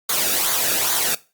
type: noise with flanger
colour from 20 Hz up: white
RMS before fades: -20 dBFS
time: 0.09-1.15 s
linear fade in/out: 5 ms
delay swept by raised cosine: 0.37 to 0.98 ms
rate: 2.4 Hz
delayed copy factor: -0.6
effects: noise-tail reverb RT60 0.3 s tail -19 dB re dry + Opus 48 kbps